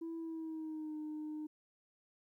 sine tone with pitch glide, 329.6 to 305.8 Hz, E4 to D#4, 0 to -30 cents, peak -38 dBFS, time 0.01-1.47 s, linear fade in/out 10 ms, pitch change -130 cents, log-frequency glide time 0.17-0.96 s, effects tanh soft clip ceiling -38 dBFS + 13-bit

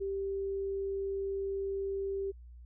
sine tone, 392 Hz, G4, in tune, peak -32 dBFS, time 0-2.32 s, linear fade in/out 20 ms, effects added 60 Hz sine -48 dBFS peak until 2.65 s

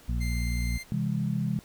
harmonic tone, 59 Hz, A#1, 22 cents sharp, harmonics 1 / 2 / 3 / 4, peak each -27 / -33 / -37 / -39 dBFS, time 0.08-0.78 s, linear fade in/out 10 ms
sawtooth tone, 2093 Hz, C7, in tune, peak -34 dBFS, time 0.2-0.84 s, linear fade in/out 20 ms
sine chord, C augmented, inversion none, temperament equal with one note detuned, 130.81 / 164.81 / 203.7 Hz, C3 / E3 / G#3, 0 / 0 / -33 cents, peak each -30 dBFS, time 0.92-1.59 s, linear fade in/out 0 ms
effects pink hiss -54 dBFS RMS until 1.64 s

